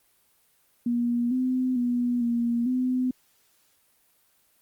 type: tone with pitch steps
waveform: sine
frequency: 239 / 255.6 / 243.3 / 236 / 253.8 Hz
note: A#3 / C4 / B3 / A#3 / B3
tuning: +43 / -40 / -26 / +22 / +47 cents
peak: -22 dBFS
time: 0.86-3.11 s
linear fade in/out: 5 ms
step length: 450 ms
effects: white hiss -65 dBFS RMS until 4.61 s + Opus 32 kbps